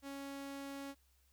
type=tone; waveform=sawtooth; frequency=277.2 Hz; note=C#4; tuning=in tune; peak=-40 dBFS; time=0.02-0.95 s; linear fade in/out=50 ms; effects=added 65 Hz sine -70 dBFS peak until 1.32 s + white hiss -75 dBFS RMS until 1.32 s